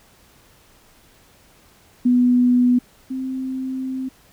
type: tone pair in turn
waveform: sine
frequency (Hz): 246.9 / 261.3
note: B3 / C4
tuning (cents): 0 / -2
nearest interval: minor second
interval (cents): 98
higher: second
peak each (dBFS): -12 / -23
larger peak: first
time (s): 2.05-2.79 / 3.1-4.09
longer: second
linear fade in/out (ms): 10
effects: pink hiss -53 dBFS RMS until 4.32 s